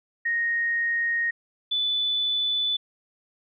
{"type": "tone pair in turn", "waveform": "sine", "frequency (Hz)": [1864.7, 3486], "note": ["A#6", "A7"], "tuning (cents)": [0, -17], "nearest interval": "major seventh", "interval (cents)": 1083, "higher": "second", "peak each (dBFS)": -22, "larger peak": "neither", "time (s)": [[0.25, 1.31], [1.71, 2.77]], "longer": "neither", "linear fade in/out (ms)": 10, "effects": []}